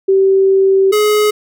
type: tone pair in turn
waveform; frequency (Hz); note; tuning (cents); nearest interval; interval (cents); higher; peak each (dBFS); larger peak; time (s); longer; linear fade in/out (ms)
sine / square; 386.2 / 421.8; G4 / G#4; -26 / +27; major second; 153; second; -7 / -10; first; 0.08-0.92 / 0.92-1.31; first; 10
effects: none